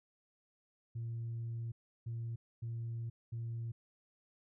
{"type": "tone bursts at uneven times", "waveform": "sine", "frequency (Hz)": 115.8, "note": "A#2", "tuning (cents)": -11, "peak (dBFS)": -36, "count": 4, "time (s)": [[0.95, 1.72], [2.06, 2.36], [2.62, 3.1], [3.32, 3.72]], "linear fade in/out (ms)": 10, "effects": ["tanh soft clip ceiling -35 dBFS"]}